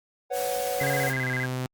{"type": "chord", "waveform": "triangle", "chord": "B suspended second", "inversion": "none", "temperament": "equal with one note detuned", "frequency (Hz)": [498.5, 554.4, 740], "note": ["B4", "C#5", "F#5"], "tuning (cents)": [16, 0, 0], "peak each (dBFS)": -29, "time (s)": [0.3, 1.1], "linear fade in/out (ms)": 20}
{"type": "noise", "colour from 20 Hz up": "white", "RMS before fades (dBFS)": -35, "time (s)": [0.32, 1.14], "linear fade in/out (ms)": 50}
{"type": "tone with vibrato", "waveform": "sine", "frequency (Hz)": 1817, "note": "A#6", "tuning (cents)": -45, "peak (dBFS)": -28, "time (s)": [0.8, 1.46], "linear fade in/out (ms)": 5, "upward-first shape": "square", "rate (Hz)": 15, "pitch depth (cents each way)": 200}
{"type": "tone with pitch glide", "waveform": "sawtooth", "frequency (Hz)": [138.59, 127.82], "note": ["C#3", "C3"], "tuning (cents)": [0, -40], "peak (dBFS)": -24, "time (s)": [0.81, 1.66], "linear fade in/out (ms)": 0, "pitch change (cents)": -140, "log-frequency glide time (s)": [0.96, 1.24]}
{"effects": ["Opus 48 kbps"]}